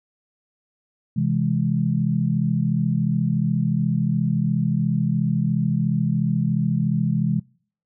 sine chord, C augmented, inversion none, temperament equal, 130.81 / 164.81 / 207.7 Hz, C3 / E3 / G#3, 0 / 0 / 0 cents, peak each -23 / -22 / -23 dBFS, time 1.16-7.4 s, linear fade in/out 10 ms, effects noise-tail reverb RT60 0.5 s tail -25 dB re dry

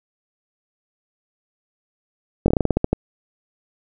slowing click train, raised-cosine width 2 ms, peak -3 dBFS, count 11, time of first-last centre 2.46-2.93 s, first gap 21 ms, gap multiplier 1.17, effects none

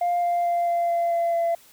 sine tone with pitch steps, 701 / 697 / 692.9 / 689 / 685 / 681 / 677.1 Hz, F5 / F5 / F5 / F5 / F5 / F5 / E5, +6 / -4 / -14 / -24 / -34 / -44 / +46 cents, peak -18 dBFS, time 0.01-1.55 s, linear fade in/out 5 ms, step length 220 ms, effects tanh soft clip ceiling -18 dBFS + white hiss -53 dBFS RMS until 1.72 s

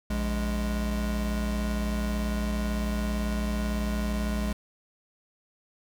square tone pair together, 58.28 / 207.7 Hz, A#1 / G#3, 0 / 0 cents, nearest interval octave + minor seventh, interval 2200 cents, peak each -29 / -31 dBFS, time 0.1-4.53 s, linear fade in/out 5 ms, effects none

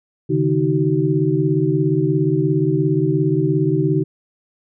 sine tone cluster, 138 / 155.1 / 314.8 / 380.4 Hz, C#3 / D#3 / D#4 / F#4, -7 / -5 / +20 / +48 cents, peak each -20 dBFS, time 0.29-4.04 s, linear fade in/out 20 ms, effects none

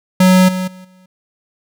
square tone with level steps, 185 Hz, F#3, in tune, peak -7 / -18 / -35 / -45 dBFS, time 0.2-1.06 s, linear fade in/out 5 ms, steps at 0.48 / 0.67 / 0.84 s, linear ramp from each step 10 ms, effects none

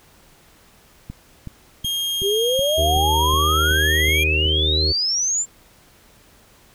click train, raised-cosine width 5 ms, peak -19 dBFS, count 10, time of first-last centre 1.1-4.458 s, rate 2.68 Hz
40% pulse tone with pitch glide, 3234 to 3256 Hz, G#7 to G#7, -47 to -35 cents, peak -20 dBFS, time 1.84-4.24 s, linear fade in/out 10 ms, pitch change +12 cents, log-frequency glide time 2.12-3.18 s
sine exponential sweep, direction up, 379.9 to 7410 Hz, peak -18 dBFS, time 2.21-5.46 s, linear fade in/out 50 ms
harmonic tone, 77.78 Hz, D#2, in tune, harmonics 1 / 2 / 4 / 5 / 6 / 7, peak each -20 / -33 / -32 / -28 / -34 / -37 dBFS, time 2.77-4.93 s, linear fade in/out 20 ms
effects pink hiss -52 dBFS RMS until 6.74 s

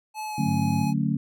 square tone with pitch glide, 860 to 840.8 Hz, A5 to G#5, -40 to +21 cents, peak -31 dBFS, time 0.14-0.94 s, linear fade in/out 50 ms, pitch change -39 cents, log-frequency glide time 0.26-0.41 s
sine chord, D major seventh, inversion none, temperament just, 146.83 / 183.54 / 220.2 / 275.3 Hz, D3 / F#3 / A3 / C#4, 0 / -14 / +2 / -12 cents, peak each -26 / -28 / -26 / -30 dBFS, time 0.38-1.17 s, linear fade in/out 5 ms
triangle tone, 100.8 Hz, G2, 49 cents sharp, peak -27 dBFS, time 0.44-0.87 s, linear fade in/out 50 ms
effects none

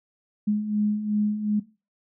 sine beating tone pair, 207.7 / 210.4 Hz, G#3 / G#3, 0 / +23 cents, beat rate 2.7 Hz, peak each -29 / -22 dBFS, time 0.47-1.6 s, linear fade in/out 10 ms, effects noise-tail reverb RT60 0.3 s tail -18 dB re dry

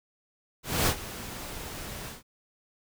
pink noise with ADSR envelope, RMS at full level -23 dBFS, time 0.63-2.23 s, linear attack 240 ms, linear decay 78 ms, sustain -16 dB, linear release 150 ms, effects none

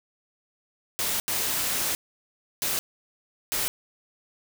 white noise bursts at uneven times, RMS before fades -27 dBFS, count 4, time 0.99-1.2 / 1.28-1.95 / 2.62-2.79 / 3.52-3.68 s, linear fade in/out 0 ms, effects none

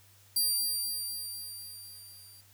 15% pulse tone with level ramp, 4726 Hz, D8, 10 cents sharp, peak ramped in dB -18 to -46 dBFS, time 0.36-2.41 s, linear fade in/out 5 ms, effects added 98 Hz sine -61 dBFS peak until 2.53 s + white hiss -61 dBFS RMS until 2.53 s

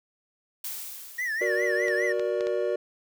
blue noise with exponential decay, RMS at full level -33 dBFS, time 0.64-2.3 s, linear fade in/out 5 ms, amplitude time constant 360 ms
triangle tone with vibrato, 1864.7 Hz, A#6, in tune, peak -25 dBFS, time 1.18-2.13 s, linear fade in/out 10 ms, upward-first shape triangle, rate 4.9 Hz, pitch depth 170 cents each way
triangle chord, Gb augmented, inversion none, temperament equal with one note detuned, 370 / 472.1 / 587.3 Hz, Gb4 / Bb4 / D5, 0 / +22 / 0 cents, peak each -27 / -27 / -27 dBFS, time 1.41-2.76 s, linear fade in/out 5 ms
clicks, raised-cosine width 0.2 ms, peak -21 dBFS, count 4, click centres 1.883 / 2.196 / 2.408 / 2.47 s
effects none

